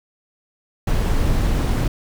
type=noise; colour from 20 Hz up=brown; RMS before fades=-18 dBFS; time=0.87-1.88 s; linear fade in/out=5 ms; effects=none